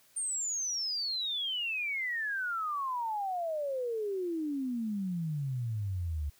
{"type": "exponential sweep", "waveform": "sine", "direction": "down", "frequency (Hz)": [8990, 70.6], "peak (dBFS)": -31, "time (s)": [0.16, 6.3], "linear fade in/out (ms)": 10, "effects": ["white hiss -64 dBFS RMS until 6.39 s"]}